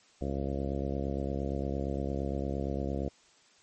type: harmonic tone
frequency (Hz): 68.7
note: C#2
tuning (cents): -15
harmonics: 1 / 2 / 3 / 4 / 5 / 6 / 7 / 8 / 9 / 10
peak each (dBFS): -35 / -38 / -38 / -39 / -40 / -43 / -41 / -41 / -47 / -46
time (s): 0.21-3.09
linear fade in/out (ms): 5
effects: white hiss -62 dBFS RMS until 3.62 s + MP3 32 kbps